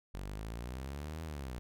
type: exponential two-way sweep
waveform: sawtooth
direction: up then down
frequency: 46.25 to 82 to 58.2 Hz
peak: -36 dBFS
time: 0.14-1.59 s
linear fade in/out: 0 ms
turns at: 1.23 s
effects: none

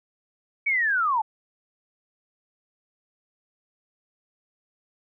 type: linear sweep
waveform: sine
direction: down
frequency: 2287 to 830.6 Hz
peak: -20 dBFS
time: 0.66-1.22 s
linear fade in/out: 10 ms
effects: none

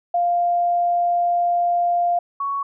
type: tone pair in turn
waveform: sine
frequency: 698.5 / 1115.2 Hz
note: F5 / C#6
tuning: 0 / +10 cents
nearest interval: minor sixth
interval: 810 cents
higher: second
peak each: -16 / -21 dBFS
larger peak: first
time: 0.14-2.19 / 2.4-2.63 s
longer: first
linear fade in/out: 5 ms
effects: none

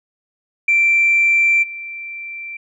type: tone with level steps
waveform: sine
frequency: 2349 Hz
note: D7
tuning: in tune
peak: -10 / -27 dBFS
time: 0.68-2.57 s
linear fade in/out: 5 ms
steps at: 1.62 s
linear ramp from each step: 20 ms
effects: tanh soft clip ceiling -6 dBFS

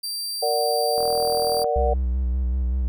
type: tone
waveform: sawtooth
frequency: 4699 Hz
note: D8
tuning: in tune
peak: -24 dBFS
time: 0.03-1.64 s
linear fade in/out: 10 ms
type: chord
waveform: sine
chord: Bb augmented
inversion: none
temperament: equal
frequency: 466.2 / 587.3 / 740 Hz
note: Bb4 / D5 / F#5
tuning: 0 / 0 / 0 cents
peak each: -24 dBFS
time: 0.42-1.94 s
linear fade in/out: 10 ms
type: click train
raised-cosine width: 1 ms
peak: -21 dBFS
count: 28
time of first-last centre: 0.98-1.643 s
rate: 40.7 Hz
type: tone with vibrato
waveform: triangle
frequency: 63 Hz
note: B1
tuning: 35 cents sharp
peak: -18 dBFS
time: 1.76-2.88 s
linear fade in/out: 0 ms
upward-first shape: square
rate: 5.2 Hz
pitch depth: 44 cents each way
effects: none

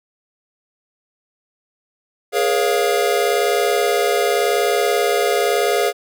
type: chord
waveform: square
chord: Bb minor seventh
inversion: third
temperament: equal with one note detuned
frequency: 415.3 / 476.2 / 554.4 / 698.5 Hz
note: Ab4 / Bb4 / Db5 / F5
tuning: 0 / +37 / 0 / 0 cents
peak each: -20 / -22 / -23 / -22 dBFS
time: 2.32-5.93 s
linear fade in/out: 50 ms
effects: none

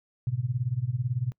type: tone with tremolo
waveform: sine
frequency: 123.47 Hz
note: B2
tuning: in tune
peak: -22 dBFS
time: 0.27-1.32 s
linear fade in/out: 0 ms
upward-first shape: sine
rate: 18 Hz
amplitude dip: 90%
effects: noise-tail reverb RT60 0.1 s tail -26 dB re dry

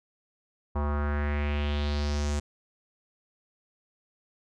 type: tone with low-pass filter sweep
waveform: square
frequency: 73.2 Hz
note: D2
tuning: 5 cents flat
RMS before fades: -28 dBFS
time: 0.75-2.4 s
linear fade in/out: 10 ms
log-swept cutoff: 1000 to 7600 Hz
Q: 3
effects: none

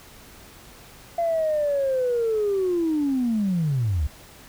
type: linear sweep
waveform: sine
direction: down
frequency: 687 to 65.6 Hz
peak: -19 dBFS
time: 1.18-4.07 s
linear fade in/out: 5 ms
effects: tanh soft clip ceiling -16 dBFS + pink hiss -47 dBFS RMS until 4.48 s

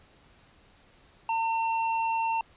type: tone with hard clipping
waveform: triangle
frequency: 905 Hz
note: A5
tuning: 48 cents sharp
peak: -27 dBFS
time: 1.29-2.41 s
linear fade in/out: 2 ms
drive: 18 dB
effects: pink hiss -59 dBFS RMS until 2.56 s + resampled to 8000 Hz

